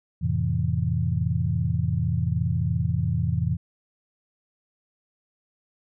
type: chord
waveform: sine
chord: F major seventh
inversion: none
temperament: equal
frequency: 87.31 / 110 / 130.81 / 164.81 Hz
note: F2 / A2 / C3 / E3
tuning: 0 / 0 / 0 / 0 cents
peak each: -27 dBFS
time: 0.21-3.57 s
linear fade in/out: 20 ms
effects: none